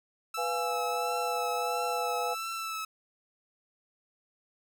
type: tone with vibrato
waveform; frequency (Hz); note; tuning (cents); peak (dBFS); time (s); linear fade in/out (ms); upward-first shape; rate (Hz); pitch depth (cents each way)
sawtooth; 1318.5; E6; 0; -30; 0.34-2.85; 5; triangle; 1.5; 34
type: chord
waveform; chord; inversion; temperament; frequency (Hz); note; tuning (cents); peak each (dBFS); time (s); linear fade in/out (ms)
sine; F diminished; second; equal; 493.9 / 698.5 / 830.6; Cb5 / F5 / Ab5; 0 / 0 / 0; -34; 0.37-2.35; 20
effects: none